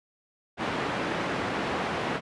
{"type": "band-pass noise", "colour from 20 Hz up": "pink", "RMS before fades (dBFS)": -30, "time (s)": [0.57, 2.21], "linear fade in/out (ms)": 50, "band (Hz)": [180, 2300], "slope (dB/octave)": 12, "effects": ["resampled to 24000 Hz"]}